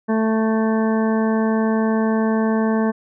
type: harmonic tone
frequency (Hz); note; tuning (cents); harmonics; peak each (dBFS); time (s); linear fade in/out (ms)
220.9; A3; +7; 1 / 2 / 3 / 4 / 5 / 7 / 8; -17 / -23 / -27 / -29 / -31 / -34 / -35; 0.08-2.92; 20
effects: none